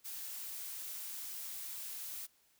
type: noise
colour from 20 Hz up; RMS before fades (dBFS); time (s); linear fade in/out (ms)
blue; -44; 0.04-2.27; 20
effects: white hiss -71 dBFS RMS until 2.59 s